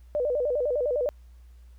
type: tone with vibrato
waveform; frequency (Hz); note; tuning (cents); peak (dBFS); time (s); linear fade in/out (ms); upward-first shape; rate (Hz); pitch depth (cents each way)
sine; 542; C#5; -39; -23; 0.15-1.09; 0; square; 9.9; 160
effects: added 60 Hz sine -47 dBFS peak until 1.78 s + pink hiss -68 dBFS RMS until 1.78 s